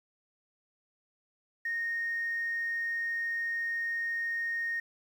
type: tone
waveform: sine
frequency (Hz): 1853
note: A#6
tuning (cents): -11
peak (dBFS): -29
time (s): 1.65-4.8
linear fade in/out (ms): 5
effects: tanh soft clip ceiling -26 dBFS + 10-bit